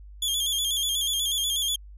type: tone with vibrato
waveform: sawtooth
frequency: 3322 Hz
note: G#7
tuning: in tune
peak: -21 dBFS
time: 0.22-1.76 s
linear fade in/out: 5 ms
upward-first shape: square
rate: 8.2 Hz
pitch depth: 57 cents each way
effects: added 50 Hz sine -42 dBFS peak until 1.97 s + resampled to 32000 Hz